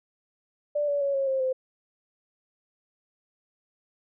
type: tone with pitch steps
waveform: sine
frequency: 587.3 / 572.9 / 558.8 / 545.1 / 531.8 / 518.7 Hz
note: D5 / D5 / C#5 / C#5 / C5 / C5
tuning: 0 / -43 / +14 / -29 / +28 / -15 cents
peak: -23 dBFS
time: 0.75-1.53 s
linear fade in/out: 10 ms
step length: 130 ms
effects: none